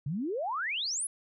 sine exponential sweep, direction up, 130 to 10980 Hz, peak -30 dBFS, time 0.06-1.07 s, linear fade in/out 5 ms, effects none

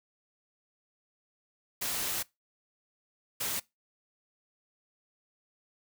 white noise bursts at uneven times, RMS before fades -33 dBFS, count 2, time 1.81-2.23 / 3.4-3.6 s, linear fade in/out 10 ms, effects noise-tail reverb RT60 0.2 s tail -22 dB re dry

